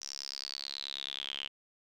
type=tone with band-pass filter sweep; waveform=sawtooth; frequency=69.3 Hz; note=C#2; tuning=in tune; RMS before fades=-41 dBFS; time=0.01-1.48 s; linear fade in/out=10 ms; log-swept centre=5700 to 3000 Hz; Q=9.7; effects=none